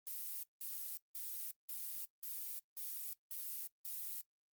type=noise bursts; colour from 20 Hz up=violet; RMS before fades=-44 dBFS; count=8; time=0.07-4.21 s; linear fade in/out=0 ms; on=360 ms; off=180 ms; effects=noise-tail reverb RT60 0.1 s tail -21 dB re dry + Opus 24 kbps